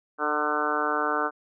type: harmonic tone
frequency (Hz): 150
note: D3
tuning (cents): +37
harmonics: 2 / 3 / 4 / 5 / 6 / 7 / 8 / 9 / 10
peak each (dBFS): -34 / -32 / -34 / -33 / -34 / -33 / -30 / -30 / -31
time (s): 0.18-1.31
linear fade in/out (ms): 50
effects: none